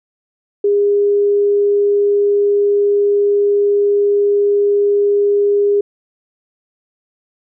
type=tone; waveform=sine; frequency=407.1 Hz; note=G#4; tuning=35 cents flat; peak=-10 dBFS; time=0.64-5.81 s; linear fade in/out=5 ms; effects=none